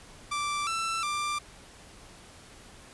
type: tone with pitch steps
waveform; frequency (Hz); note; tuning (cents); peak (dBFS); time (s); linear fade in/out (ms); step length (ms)
sawtooth; 1172 / 1334 / 1184; D6 / E6 / D6; -4 / +20 / +14; -25; 0.31-1.39; 10; 360
effects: pink hiss -51 dBFS RMS until 2.93 s + resampled to 24000 Hz